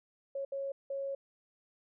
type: tone bursts at uneven times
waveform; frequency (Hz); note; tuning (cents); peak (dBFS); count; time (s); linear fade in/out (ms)
sine; 550; C#5; -14; -34; 3; 0.35-0.45 / 0.52-0.72 / 0.9-1.15; 5
effects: none